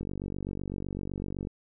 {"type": "click train", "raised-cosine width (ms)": 3, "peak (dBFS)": -22, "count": 71, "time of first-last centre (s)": [0.01, 1.471], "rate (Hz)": 47.9, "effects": []}